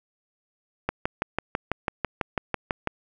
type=click train; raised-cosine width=0.5 ms; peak=-9 dBFS; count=13; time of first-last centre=0.89-2.873 s; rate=6.05 Hz; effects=none